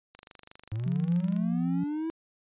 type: click train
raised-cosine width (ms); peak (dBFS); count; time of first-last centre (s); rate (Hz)
0.2; -30; 31; 0.15-1.365; 24.7
type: linear sweep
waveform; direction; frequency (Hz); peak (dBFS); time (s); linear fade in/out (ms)
triangle; up; 104.2 to 329.6; -27; 0.72-2.1; 0
type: tone with vibrato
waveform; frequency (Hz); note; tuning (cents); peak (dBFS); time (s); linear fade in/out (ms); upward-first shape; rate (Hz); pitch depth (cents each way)
sine; 174.61; F3; 0; -27; 0.86-1.84; 5; sine; 2.2; 28
effects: resampled to 8000 Hz